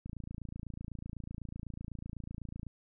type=click train; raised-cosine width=5 ms; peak=-30 dBFS; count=74; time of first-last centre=0.06-2.667 s; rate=28 Hz; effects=none